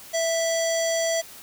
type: tone with low-pass filter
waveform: square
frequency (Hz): 659.3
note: E5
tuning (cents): 0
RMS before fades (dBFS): -24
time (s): 0.13-1.22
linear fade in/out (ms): 20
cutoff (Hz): 6800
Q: 5.2
effects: white hiss -44 dBFS RMS until 1.42 s